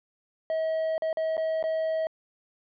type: tone with dropouts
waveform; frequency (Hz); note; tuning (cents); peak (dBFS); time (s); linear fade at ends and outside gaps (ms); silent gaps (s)
triangle; 640; D#5; +49; -23; 0.5-2.07; 1; 0.98-1.021 / 1.129-1.171 / 1.369-1.378 / 1.627-1.639
effects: resampled to 11025 Hz